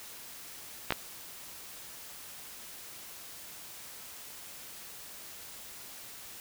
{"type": "clicks", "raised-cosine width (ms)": 0.3, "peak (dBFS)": -11, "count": 2, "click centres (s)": [0.906, 0.923], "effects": ["white hiss -47 dBFS RMS until 6.4 s"]}